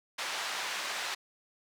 pink band-pass noise, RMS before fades -36 dBFS, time 0.18-1.15 s, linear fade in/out 10 ms, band 950 to 5800 Hz, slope 12 dB/octave, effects none

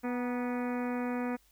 harmonic tone with a mistuned harmonic, 246.1 Hz, B3, 6 cents flat, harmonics 1 / 2 / 3 / 4 / 5 / 6 / 7 / 8 / 9 / 10, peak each -32 / -38 / -42 / -44 / -46 / -48 / -49 / -50 / -51 / -52 dBFS, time 0.03-1.37 s, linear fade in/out 20 ms, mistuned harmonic 4, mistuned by -43 cents, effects added 50 Hz sine -67 dBFS peak until 1.51 s + white hiss -67 dBFS RMS until 1.51 s

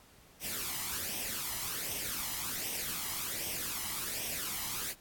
white noise with flanger, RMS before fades -37 dBFS, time 0.4-4.95 s, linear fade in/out 50 ms, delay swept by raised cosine 0.34 to 1 ms, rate 1.3 Hz, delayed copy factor +0.6, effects pink hiss -60 dBFS RMS until 5 s + AAC 64 kbps

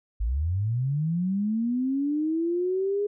sine linear sweep, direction up, 49 to 415.3 Hz, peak -23 dBFS, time 0.2-3.07 s, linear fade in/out 10 ms, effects none

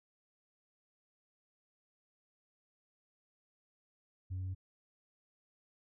sine tone with pitch steps, 92.5 / 93.09 / 93.68 Hz, F#2 / F#2 / F#2, 0 / +11 / +22 cents, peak -34 dBFS, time 4.3-4.549 s, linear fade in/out 20 ms, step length 83 ms, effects tanh soft clip ceiling -35 dBFS

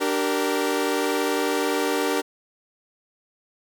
sawtooth chord, G minor, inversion second, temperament equal with one note detuned, 293.7 / 385.7 / 466.2 Hz, D4 / G4 / Bb4, 0 / -28 / 0 cents, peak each -22 dBFS, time 0-2.22 s, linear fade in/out 20 ms, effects none

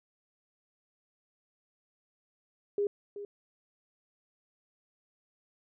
sine tone with echo, 407.3 Hz, G#4, 34 cents flat, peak -26 dBFS, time 2.78-2.87 s, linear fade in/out 2 ms, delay 380 ms, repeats 1, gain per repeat -12 dB, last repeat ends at 3.25 s, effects none

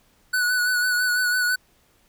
square tone with vibrato, 1480 Hz, F#6, in tune, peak -20 dBFS, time 0.33-1.56 s, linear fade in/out 10 ms, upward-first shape sine, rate 6 Hz, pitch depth 31 cents each way, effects pink hiss -61 dBFS RMS until 2.08 s

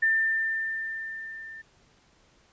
sine tone with level ramp, 1791 Hz, A6, 30 cents sharp, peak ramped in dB -19 to -40 dBFS, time 0.02-1.62 s, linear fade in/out 10 ms, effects pink hiss -62 dBFS RMS until 2.52 s + resampled to 16000 Hz

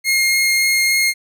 sawtooth tone with vibrato, 2139 Hz, C7, 38 cents sharp, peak -10 dBFS, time 0.04-1.14 s, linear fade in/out 50 ms, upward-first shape triangle, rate 3.5 Hz, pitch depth 8 cents each way, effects none

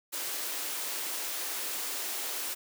white high-pass noise, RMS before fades -35 dBFS, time 0.12-2.55 s, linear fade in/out 20 ms, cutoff 270 Hz, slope 48 dB/octave, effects none

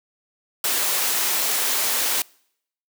white high-pass noise, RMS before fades -22 dBFS, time 0.64-2.22 s, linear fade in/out 2 ms, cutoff 320 Hz, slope 12 dB/octave, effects noise-tail reverb RT60 0.7 s tail -26 dB re dry

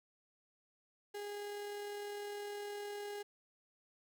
35% pulse tone with amplitude modulation, 410.3 Hz, G#4, 21 cents flat, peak -39 dBFS, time 1.14-3.23 s, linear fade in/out 10 ms, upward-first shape sine, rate 39.8 Hz, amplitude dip 25%, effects none

